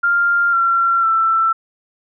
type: tone with pitch steps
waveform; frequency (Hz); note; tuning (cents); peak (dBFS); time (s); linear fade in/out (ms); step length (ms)
sine; 1396.9 / 1365 / 1333.8; F6 / F6 / E6; 0 / -40 / +20; -12; 0.03-1.53; 10; 500
effects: none